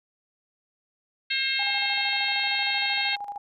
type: harmonic tone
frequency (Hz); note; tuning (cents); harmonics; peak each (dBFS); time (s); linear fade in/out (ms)
534; C5; +35; 3 / 4 / 5 / 6 / 7 / 8; -33 / -29 / -30 / -33 / -31 / -31; 1.3-3.16; 10
type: tone with tremolo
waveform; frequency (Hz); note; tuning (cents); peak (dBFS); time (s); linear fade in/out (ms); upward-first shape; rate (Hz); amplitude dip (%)
sine; 815; G#5; -33; -30; 1.59-3.38; 5; square; 13; 60
effects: none